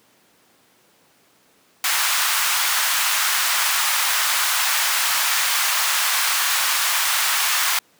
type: high-pass noise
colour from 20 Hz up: pink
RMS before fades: -20 dBFS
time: 1.84-7.79 s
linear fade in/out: 2 ms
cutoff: 1000 Hz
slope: 24 dB/octave
effects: pink hiss -57 dBFS RMS until 7.99 s + high-pass 200 Hz 12 dB/octave